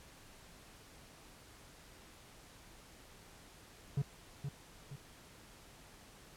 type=tone with echo; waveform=triangle; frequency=140.3 Hz; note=C#3; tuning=21 cents sharp; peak=-28 dBFS; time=3.97-4.02 s; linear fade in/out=5 ms; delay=470 ms; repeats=2; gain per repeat=-7 dB; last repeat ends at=4.96 s; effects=pink hiss -58 dBFS RMS until 6.36 s + low-pass 12000 Hz 12 dB/octave